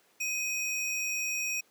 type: tone pair together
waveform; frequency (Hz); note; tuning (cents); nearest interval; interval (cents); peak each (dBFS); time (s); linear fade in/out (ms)
square; 2509 / 5633; D#7 / F8; +14 / +14; octave + major second; 1400; -32 / -36; 0.2-1.61; 10
effects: pink hiss -65 dBFS RMS until 1.7 s + high-pass 300 Hz 12 dB/octave